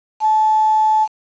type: tone with quantisation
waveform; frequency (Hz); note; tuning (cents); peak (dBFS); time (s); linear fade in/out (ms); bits
sine; 866; A5; -28; -11; 0.2-1.08; 50; 6
effects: resampled to 16000 Hz